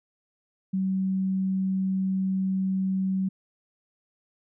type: tone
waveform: sine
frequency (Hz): 190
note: F#3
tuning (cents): +46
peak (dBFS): -23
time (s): 0.73-3.29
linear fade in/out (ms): 10
effects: none